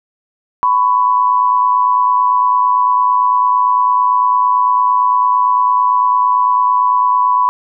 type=tone pair together; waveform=sine; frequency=999.8 / 1108.7 Hz; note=B5 / C#6; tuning=+21 / 0 cents; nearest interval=major second; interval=179 cents; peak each=-10 / -16 dBFS; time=0.63-7.49 s; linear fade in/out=0 ms; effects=none